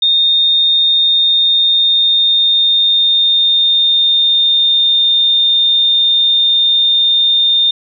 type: tone with pitch glide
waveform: sine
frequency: 3667 to 3631 Hz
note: A#7 to A#7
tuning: -29 to -46 cents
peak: -8 dBFS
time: 0.02-7.71 s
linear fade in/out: 5 ms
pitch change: -17 cents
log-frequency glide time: 0.87-5.11 s
effects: none